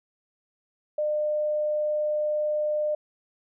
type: tone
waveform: sine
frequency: 603 Hz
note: D5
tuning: 46 cents sharp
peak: -23 dBFS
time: 0.98-2.95 s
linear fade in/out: 5 ms
effects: none